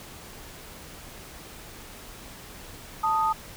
sine tone pair together, 882.4 / 1244.5 Hz, A5 / D#6, +5 / 0 cents, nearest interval tritone, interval 595 cents, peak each -24 dBFS, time 3.03-3.33 s, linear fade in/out 10 ms, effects pink hiss -44 dBFS RMS until 3.56 s

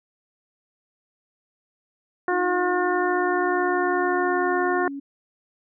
harmonic tone, 359.6 Hz, F#4, 49 cents flat, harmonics 1 / 2 / 3 / 4 / 5, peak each -23 / -26 / -28 / -29 / -30 dBFS, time 2.28-4.88 s, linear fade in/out 2 ms
sine tone with pitch glide, 313.2 to 279 Hz, D#4 to C#4, +11 to +11 cents, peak -30 dBFS, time 2.31-5 s, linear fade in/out 10 ms, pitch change -200 cents, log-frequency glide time 2.69-4.46 s
effects none

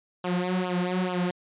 sawtooth tone with flanger, 181.1 Hz, F#3, 37 cents flat, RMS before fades -27 dBFS, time 0.24-1.31 s, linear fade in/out 5 ms, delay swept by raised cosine 0.47 to 4.87 ms, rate 2.3 Hz, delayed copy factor -0.9, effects resampled to 8000 Hz

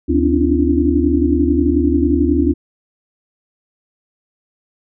sine tone cluster, 75 / 257.4 / 284.6 / 295.8 / 341.4 Hz, D2 / C4 / C#4 / D4 / F4, +37 / -28 / +46 / +13 / -39 cents, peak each -18 dBFS, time 0.08-2.54 s, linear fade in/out 20 ms, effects none

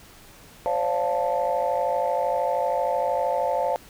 sine chord, D minor seventh, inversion third, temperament equal with one note detuned, 523.3 / 576.2 / 698.5 / 880 Hz, C5 / D5 / F5 / A5, 0 / -33 / 0 / 0 cents, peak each -26 dBFS, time 0.66-3.76 s, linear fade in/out 0 ms, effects tanh soft clip ceiling -14 dBFS + pink hiss -49 dBFS RMS until 3.89 s

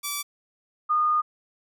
5% pulse / sine tone pair in turn, 1156 / 1224.4 Hz, D6 / D#6, -28 / -28 cents, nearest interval minor second, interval 100 cents, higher second, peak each -16 / -19 dBFS, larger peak first, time 0.03-0.23 / 0.89-1.22 s, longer second, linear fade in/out 20 ms, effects none

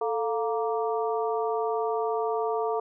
harmonic tone with a mistuned harmonic, 233.7 Hz, A#3, 5 cents sharp, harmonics 2 / 3 / 4 / 5, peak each -27 / -31 / -33 / -35 dBFS, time 0.01-2.8 s, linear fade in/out 5 ms, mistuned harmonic 2, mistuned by -95 cents, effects none

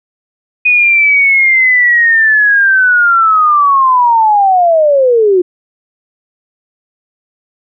sine linear sweep, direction down, 2489 to 349.2 Hz, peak -5 dBFS, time 0.65-5.42 s, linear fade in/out 10 ms, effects none

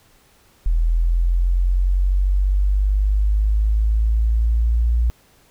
sine linear sweep, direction up, 40.67 to 58.7 Hz, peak -14 dBFS, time 0.66-5.1 s, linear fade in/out 0 ms, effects pink hiss -55 dBFS RMS until 5.5 s

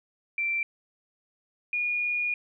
sine tone pair in turn, 2349 / 2439 Hz, D7 / D#7, 0 / -35 cents, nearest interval minor second, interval 65 cents, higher second, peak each -25 dBFS, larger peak neither, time 0.38-0.63 / 1.73-2.34 s, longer second, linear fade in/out 2 ms, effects none

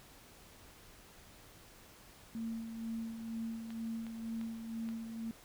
sine tone with tremolo, 226.5 Hz, A#3, 50 cents flat, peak -36 dBFS, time 2.35-5.31 s, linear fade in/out 0 ms, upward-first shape sine, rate 2.1 Hz, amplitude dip 50%
clicks, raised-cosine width 0.3 ms, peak -35 dBFS, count 4, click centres 3.705 / 4.067 / 4.413 / 4.889 s
effects pink hiss -58 dBFS RMS until 5.44 s

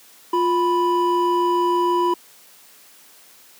triangle tone pair together, 351.5 / 988 Hz, F4 / B5, +11 / 0 cents, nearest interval octave + tritone, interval 1789 cents, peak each -17 dBFS, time 0.33-2.14 s, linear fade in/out 5 ms, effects white hiss -49 dBFS RMS until 3.59 s + high-pass 200 Hz 12 dB/octave

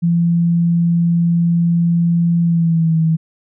sine tone with pitch glide, 170 to 161.29 Hz, F3 to E3, -46 to -37 cents, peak -11 dBFS, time 0.02-3.17 s, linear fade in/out 20 ms, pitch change -91 cents, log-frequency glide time 2.42-2.97 s, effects none

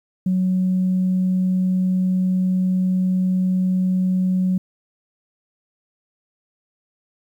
sine tone, 185 Hz, F#3, in tune, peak -15 dBFS, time 0.26-4.58 s, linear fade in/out 5 ms, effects tanh soft clip ceiling -12 dBFS + 9-bit

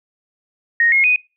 sine tone with pitch steps, 1864.7 / 2154 / 2489 Hz, A#6 / C7 / D#7, 0 / +50 / 0 cents, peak -11 dBFS, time 0.8-1.16 s, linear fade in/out 2 ms, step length 120 ms, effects noise-tail reverb RT60 0.3 s tail -24 dB re dry

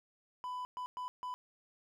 triangle tone bursts at uneven times, 998 Hz, B5, 18 cents sharp, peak -36 dBFS, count 4, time 0.44-0.65 / 0.77-0.86 / 0.97-1.08 / 1.23-1.34 s, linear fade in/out 0 ms, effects none

